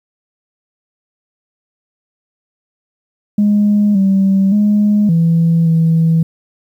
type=tone with pitch steps; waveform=sine; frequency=207 / 193.8 / 208.1 / 166 / 163.3 Hz; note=G#3 / G3 / G#3 / E3 / E3; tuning=-5 / -20 / +4 / +12 / -16 cents; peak=-7 dBFS; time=3.38-6.23 s; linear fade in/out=5 ms; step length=570 ms; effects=tanh soft clip ceiling -5 dBFS + 8-bit